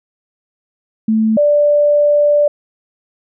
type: tone pair in turn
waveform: sine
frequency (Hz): 219.9 / 587.1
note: A3 / D5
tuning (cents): -1 / -1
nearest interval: octave + perfect fourth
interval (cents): 1700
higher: second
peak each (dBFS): -10 / -8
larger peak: second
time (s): 1.08-1.37 / 1.37-2.48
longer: second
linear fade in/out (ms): 5
effects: none